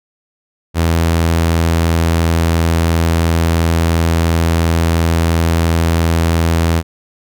sawtooth tone, 82.9 Hz, E2, 10 cents sharp, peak -7 dBFS, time 0.74-6.83 s, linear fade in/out 50 ms, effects none

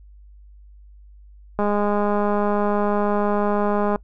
click train, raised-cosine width 1 ms, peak -9 dBFS, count 489, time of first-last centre 1.59-3.959 s, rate 206 Hz, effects noise-tail reverb RT60 0.1 s tail -24 dB re dry + added 50 Hz sine -43 dBFS peak until 4.03 s

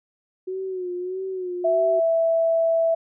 sine tone with vibrato, 368.4 Hz, F#4, 7 cents flat, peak -26 dBFS, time 0.47-2 s, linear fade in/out 10 ms, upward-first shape sine, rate 1.6 Hz, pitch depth 61 cents each way
sine tone, 659.3 Hz, E5, in tune, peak -17 dBFS, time 1.64-2.95 s, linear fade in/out 10 ms
effects none

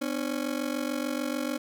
30% pulse ring-modulated tone, 276 Hz, C#4, 7 cents flat, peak -23 dBFS, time 0.01-1.58 s, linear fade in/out 10 ms, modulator 23.4 Hz, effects none

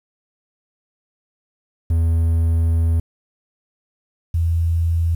triangle / sine tone pair in turn, 82.41 / 83.51 Hz, E2 / E2, 0 / +23 cents, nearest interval unison, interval 23 cents, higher second, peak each -12 / -15 dBFS, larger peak first, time 1.9-3 / 4.34-5.15 s, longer first, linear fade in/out 5 ms, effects 8-bit

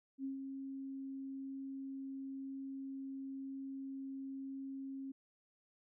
sine tone with ADSR envelope, 270.1 Hz, C#4, 45 cents flat, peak -37 dBFS, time 0.18-5.12 s, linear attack 63 ms, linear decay 130 ms, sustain -5 dB, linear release 8 ms, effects none

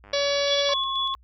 click train, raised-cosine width 0.5 ms, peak -33 dBFS, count 41, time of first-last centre 0.04-0.436 s, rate 101 Hz
harmonic tone, 567 Hz, C#5, 39 cents sharp, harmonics 1 / 2 / 3 / 4 / 5 / 6 / 7 / 8 / 9 / 10, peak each -23 / -35 / -35 / -33 / -37 / -31 / -32 / -34 / -36 / -37 dBFS, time 0.13-0.74 s, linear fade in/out 5 ms
sine tone with tremolo, 3416 Hz, G#7, 48 cents sharp, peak -24 dBFS, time 0.48-1.14 s, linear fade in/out 0 ms, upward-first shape square, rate 4.2 Hz, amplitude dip 40%
sine tone, 1077 Hz, C6, 50 cents sharp, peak -27 dBFS, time 0.69-1.15 s, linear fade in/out 0 ms
effects added 60 Hz sine -52 dBFS peak until 1.23 s

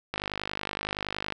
click train, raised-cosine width 0.3 ms, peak -14 dBFS, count 61, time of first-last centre 0.14-1.323 s, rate 50.7 Hz, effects none

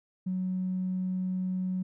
triangle tone with tanh clipping, 185 Hz, F#3, in tune, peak -28 dBFS, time 0.26-1.83 s, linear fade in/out 10 ms, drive 4 dB, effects none

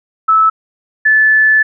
sine tone pair in turn, 1306 / 1740.3 Hz, E6 / A6, -17 / -19 cents, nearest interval perfect fourth, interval 498 cents, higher second, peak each -6 dBFS, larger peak neither, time 0.28-0.5 / 1.05-1.63 s, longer second, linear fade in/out 10 ms, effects none

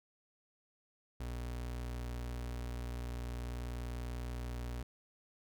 35% pulse tone, 60.4 Hz, B1, 38 cents flat, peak -37 dBFS, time 1.2-4.83 s, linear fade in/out 5 ms, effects none

